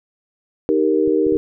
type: chord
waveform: sine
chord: Eb major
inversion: none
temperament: equal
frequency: 311.1 / 392 / 466.2 Hz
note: Eb4 / G4 / Bb4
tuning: 0 / 0 / 0 cents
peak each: -18 dBFS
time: 0.69-1.37 s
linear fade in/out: 0 ms
type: clicks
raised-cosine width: 5 ms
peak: -22 dBFS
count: 4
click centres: 1.077 / 1.267 / 1.324 / 1.356 s
effects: none